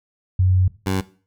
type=tone pair in turn; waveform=sine / 15% pulse; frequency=92.5 / 94.94 Hz; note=F#2 / F#2; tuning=0 / +45 cents; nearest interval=unison; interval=45 cents; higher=second; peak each=-13 dBFS; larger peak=neither; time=0.39-0.68 / 0.86-1.01 s; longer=first; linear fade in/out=5 ms; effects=noise-tail reverb RT60 0.4 s tail -18 dB re dry